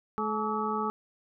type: harmonic tone with a mistuned harmonic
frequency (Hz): 214.6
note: A3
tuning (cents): -43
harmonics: 1 / 2 / 4 / 5 / 6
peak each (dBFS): -34 / -34 / -34 / -34 / -34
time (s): 0.18-0.9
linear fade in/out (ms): 0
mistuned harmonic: 5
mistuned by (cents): +110
effects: none